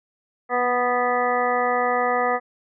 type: harmonic tone with a mistuned harmonic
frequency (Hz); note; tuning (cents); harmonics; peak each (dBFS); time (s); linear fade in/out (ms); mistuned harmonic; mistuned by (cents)
246.5; B3; -3; 1 / 2 / 3 / 4 / 5 / 7 / 8; -33 / -24 / -23 / -30 / -25 / -31 / -29; 0.49-2.4; 50; 1; -15
effects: none